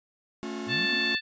45% pulse chord, A augmented, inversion none, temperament equal with one note detuned, 220 / 277.2 / 357.4 Hz, A3 / C#4 / E#4, 0 / 0 / +40 cents, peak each -37 / -38 / -37 dBFS, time 0.43-1.15 s, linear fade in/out 0 ms
sine linear sweep, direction up, 98.9 to 277.2 Hz, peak -35 dBFS, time 0.66-1 s, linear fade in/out 50 ms
harmonic tone, 882 Hz, A5, 4 cents sharp, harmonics 2 / 3 / 4 / 5, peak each -28 / -30 / -31 / -32 dBFS, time 0.68-1.21 s, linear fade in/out 50 ms
effects resampled to 16000 Hz

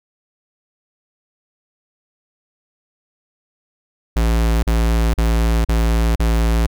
square tone bursts, 56.4 Hz, A1, 44 cents sharp, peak -14 dBFS, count 5, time 4.16-6.666 s, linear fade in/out 5 ms, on 470 ms, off 39 ms, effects none

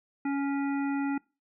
harmonic tone with a mistuned harmonic, 279.2 Hz, C#4, 13 cents sharp, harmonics 1 / 3 / 5 / 7 / 9, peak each -27 / -37 / -41 / -44 / -46 dBFS, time 0.25-1.18 s, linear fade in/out 5 ms, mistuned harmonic 9, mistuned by -37 cents, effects noise-tail reverb RT60 0.3 s tail -24 dB re dry

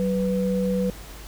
sine tone pair together, 188.3 / 494.5 Hz, F#3 / B4, +31 / +2 cents, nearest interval octave + perfect fourth, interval 1671 cents, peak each -22 / -25 dBFS, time 0-0.9 s, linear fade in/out 0 ms, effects added 50 Hz sine -40 dBFS peak until 1.27 s + pink hiss -43 dBFS RMS until 1.27 s

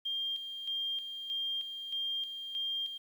sine tone with tremolo, 3199 Hz, G7, 34 cents sharp, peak -32 dBFS, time 0.05-2.98 s, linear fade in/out 10 ms, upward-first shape square, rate 1.6 Hz, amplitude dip 55%, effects 10-bit

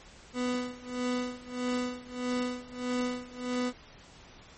30% pulse tone with tremolo, 248.5 Hz, B3, 11 cents sharp, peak -25 dBFS, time 0.33-3.73 s, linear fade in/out 50 ms, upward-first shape sine, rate 1.6 Hz, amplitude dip 90%, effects pink hiss -53 dBFS RMS until 4.57 s + MP3 32 kbps

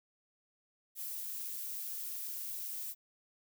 violet noise, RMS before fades -41 dBFS, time 0.95-2.95 s, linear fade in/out 50 ms, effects none

